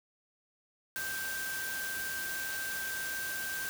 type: tone in noise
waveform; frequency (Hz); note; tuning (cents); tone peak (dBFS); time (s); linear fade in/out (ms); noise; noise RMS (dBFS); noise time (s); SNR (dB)
sine; 1568; G6; 0; -36; 0.96-3.69; 0; white; -40; 0.96-3.69; +1
effects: none